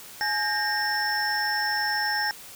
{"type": "tone cluster", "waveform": "sine", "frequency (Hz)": [842, 1600, 1848, 5370], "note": ["G#5", "G6", "A#6", "E8"], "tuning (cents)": [24, 35, -16, 31], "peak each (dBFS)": -29, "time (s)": [0.21, 2.31], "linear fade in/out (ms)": 0, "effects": ["white hiss -44 dBFS RMS until 2.55 s"]}